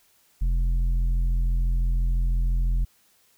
sine tone with tanh clipping, 42.97 Hz, F1, 27 cents flat, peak -21 dBFS, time 0.41-2.85 s, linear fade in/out 10 ms, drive 7 dB, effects white hiss -62 dBFS RMS until 3.37 s

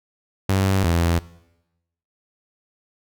sawtooth tone pair in turn, 96.3 / 84.67 Hz, G2 / E2, -30 / +47 cents, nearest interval major second, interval 223 cents, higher first, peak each -13 dBFS, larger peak neither, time 0.49-0.84 / 0.84-1.19 s, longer neither, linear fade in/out 5 ms, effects noise-tail reverb RT60 0.9 s tail -20 dB re dry

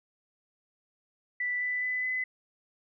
sine tone with pitch steps, 1975.5 / 1989.2 / 2003 / 2017 Hz, B6 / B6 / B6 / B6, 0 / +12 / +24 / +36 cents, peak -28 dBFS, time 1.4-2.24 s, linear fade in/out 5 ms, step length 210 ms, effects none

